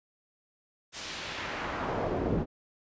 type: noise with band-pass filter sweep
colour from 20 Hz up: brown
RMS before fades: -33 dBFS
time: 0.92-2.46 s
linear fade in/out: 50 ms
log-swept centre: 6200 to 300 Hz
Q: 0.95
effects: resampled to 16000 Hz